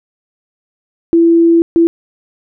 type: tone bursts at uneven times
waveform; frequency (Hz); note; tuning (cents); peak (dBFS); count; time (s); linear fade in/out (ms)
sine; 334.7; E4; +26; -5; 2; 1.13-1.62 / 1.76-1.87; 0
effects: none